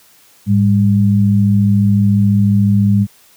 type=tone pair together; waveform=sine; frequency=106.05 / 200.2 Hz; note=G#2 / G3; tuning=+37 / +37 cents; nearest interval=major seventh; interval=1100 cents; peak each=-11 dBFS; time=0.46-3.07 s; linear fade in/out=50 ms; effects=white hiss -48 dBFS RMS until 3.36 s + high-pass 60 Hz 12 dB/octave